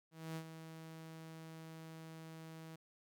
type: tone with ADSR envelope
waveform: sawtooth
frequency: 161.2 Hz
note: E3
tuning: 38 cents flat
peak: -37 dBFS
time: 0.11-2.76 s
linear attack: 250 ms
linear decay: 73 ms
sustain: -9 dB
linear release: 7 ms
effects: none